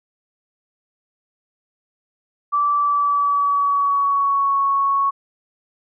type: tone with pitch glide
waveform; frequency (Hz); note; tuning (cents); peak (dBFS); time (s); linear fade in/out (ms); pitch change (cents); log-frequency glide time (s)
sine; 1162 to 1107.6; D6 to C#6; -19 to -2; -15; 2.52-5.11; 20; -83; 2.76-4.58
effects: none